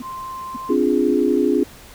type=tone bursts; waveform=sine; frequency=246.9 Hz; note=B3; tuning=in tune; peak=-27 dBFS; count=3; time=0-1.109 s; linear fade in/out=5 ms; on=23 ms; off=520 ms
type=tone; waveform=sine; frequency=1046.5 Hz; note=C6; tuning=in tune; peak=-28 dBFS; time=0.01-0.76 s; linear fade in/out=50 ms
type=chord; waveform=sine; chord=D half-diminished seventh; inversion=third; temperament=equal; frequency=261.6 / 293.7 / 349.2 / 415.3 Hz; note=C4 / D4 / F4 / Ab4; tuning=0 / 0 / 0 / 0 cents; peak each=-20 dBFS; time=0.69-1.64 s; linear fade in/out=10 ms
effects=pink hiss -43 dBFS RMS until 1.94 s